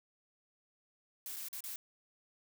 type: noise with dropouts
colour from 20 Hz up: blue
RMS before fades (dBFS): -43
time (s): 1.26-1.76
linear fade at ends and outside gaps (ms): 1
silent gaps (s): 1.362-1.366 / 1.485-1.529 / 1.606-1.639
effects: none